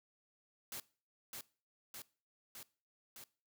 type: noise with echo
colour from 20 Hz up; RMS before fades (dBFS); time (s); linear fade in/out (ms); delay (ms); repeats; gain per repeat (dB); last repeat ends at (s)
white; -45; 0.72-0.8; 2; 610; 4; -2; 3.24
effects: noise-tail reverb RT60 0.4 s tail -21 dB re dry